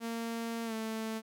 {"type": "tone with pitch glide", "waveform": "sawtooth", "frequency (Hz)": [230, 221.4], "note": ["A#3", "A3"], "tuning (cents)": [-23, 11], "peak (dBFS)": -31, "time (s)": [0, 1.22], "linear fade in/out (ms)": 50, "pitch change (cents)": -66, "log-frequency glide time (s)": [0.65, 0.73], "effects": []}